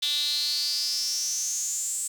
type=tone with high-pass filter sweep; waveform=sawtooth; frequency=293.7 Hz; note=D4; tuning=in tune; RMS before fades=-28 dBFS; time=0.02-2.08 s; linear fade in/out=10 ms; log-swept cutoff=3600 to 8000 Hz; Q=9.1; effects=none